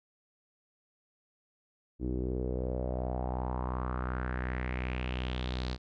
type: tone with low-pass filter sweep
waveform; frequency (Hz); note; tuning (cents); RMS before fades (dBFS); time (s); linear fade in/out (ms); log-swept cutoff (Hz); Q
sawtooth; 62.7; B1; +27; -34; 1.99-5.78; 50; 320 to 4500; 3.9
effects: none